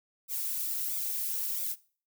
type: noise with flanger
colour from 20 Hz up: violet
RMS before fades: -33 dBFS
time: 0.28-1.76 s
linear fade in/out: 50 ms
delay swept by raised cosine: 0.83 to 3.53 ms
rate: 1.5 Hz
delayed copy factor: +0.9
effects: noise-tail reverb RT60 0.4 s tail -19 dB re dry